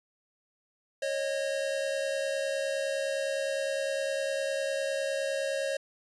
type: tone pair together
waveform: square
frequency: 547.2 / 617 Hz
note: C#5 / D#5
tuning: -23 / -15 cents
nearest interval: major second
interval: 208 cents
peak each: -31 / -35 dBFS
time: 1.02-5.77 s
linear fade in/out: 5 ms
effects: resampled to 24000 Hz